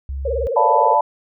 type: tone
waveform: sine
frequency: 68 Hz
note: C#2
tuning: 33 cents flat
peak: -23 dBFS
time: 0.09-0.47 s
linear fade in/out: 0 ms
type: tone with vibrato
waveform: sine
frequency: 505 Hz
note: B4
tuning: 39 cents sharp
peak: -19 dBFS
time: 0.25-0.95 s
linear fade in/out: 5 ms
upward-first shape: sine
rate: 19 Hz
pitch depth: 190 cents each way
type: chord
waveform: sine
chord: B half-diminished seventh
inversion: first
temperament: equal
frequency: 587.3 / 698.5 / 880 / 987.8 Hz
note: D5 / F5 / A5 / B5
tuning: 0 / 0 / 0 / 0 cents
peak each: -19 / -21 / -15 / -18 dBFS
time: 0.56-1.01 s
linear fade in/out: 5 ms
effects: none